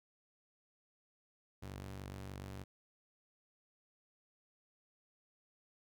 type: ring-modulated tone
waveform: sawtooth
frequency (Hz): 96.9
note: G2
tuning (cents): -20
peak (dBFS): -38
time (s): 1.62-2.64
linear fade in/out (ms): 10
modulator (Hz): 23.4
effects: none